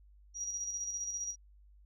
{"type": "tone with tremolo", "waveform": "sine", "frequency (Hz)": 5750, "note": "F8", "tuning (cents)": 50, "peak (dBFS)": -34, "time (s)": [0.34, 1.36], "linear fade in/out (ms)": 50, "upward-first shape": "square", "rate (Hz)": 15, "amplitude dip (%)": 40, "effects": ["added 50 Hz sine -57 dBFS peak until 1.85 s"]}